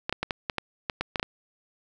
clicks, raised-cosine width 0.3 ms, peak -11 dBFS, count 11, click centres 0.095 / 0.126 / 0.23 / 0.308 / 0.498 / 0.583 / 0.898 / 1.01 / 1.158 / 1.197 / 1.229 s, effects none

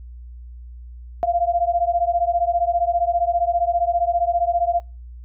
sine beating tone pair, 685 / 700 Hz, F5 / F5, -34 / +4 cents, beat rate 15 Hz, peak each -20 dBFS, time 1.23-4.8 s, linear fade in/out 0 ms, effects noise-tail reverb RT60 0.3 s tail -25 dB re dry + added 60 Hz sine -35 dBFS peak until 5.24 s

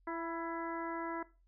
harmonic tone with a mistuned harmonic, 333.6 Hz, E4, 21 cents sharp, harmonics 1 / 2 / 3 / 4 / 5 / 6, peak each -40 / -45 / -42 / -46 / -48 / -50 dBFS, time 0.07-1.23 s, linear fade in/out 5 ms, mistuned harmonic 3, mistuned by -24 cents, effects noise-tail reverb RT60 0.3 s tail -18 dB re dry + added 44 Hz sine -65 dBFS peak until 1.47 s

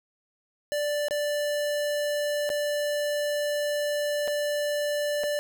square tone with dropouts, 587.3 Hz, D5, in tune, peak -26 dBFS, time 0.72-5.39 s, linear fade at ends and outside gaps 0 ms, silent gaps 1.084-1.109 / 2.492-2.501 / 4.276-4.28 / 5.235-5.239 s, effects none

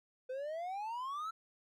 triangle exponential sweep, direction up, 502 to 1348 Hz, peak -36 dBFS, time 0.29-1.31 s, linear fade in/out 10 ms, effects none

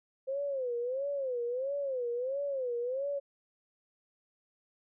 sine tone with vibrato, 520 Hz, C5, 11 cents flat, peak -31 dBFS, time 0.27-3.2 s, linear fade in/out 20 ms, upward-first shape sine, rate 1.5 Hz, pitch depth 160 cents each way, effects none

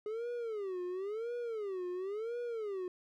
triangle tone with vibrato, 415.3 Hz, G#4, in tune, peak -34 dBFS, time 0.06-2.88 s, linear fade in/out 2 ms, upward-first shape sine, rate 0.96 Hz, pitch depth 260 cents each way, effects none

